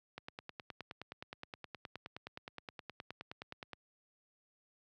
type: click train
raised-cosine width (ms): 0.3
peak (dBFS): -28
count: 35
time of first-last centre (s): 0.18-3.733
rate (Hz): 9.57
effects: high-pass 80 Hz 12 dB/octave